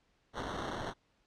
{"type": "noise with sample-and-hold", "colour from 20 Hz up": "white", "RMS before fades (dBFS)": -39, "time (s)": [0.33, 0.94], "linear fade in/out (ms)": 50, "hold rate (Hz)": 2450, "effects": ["pink hiss -73 dBFS RMS until 1.26 s", "low-pass 5000 Hz 12 dB/octave"]}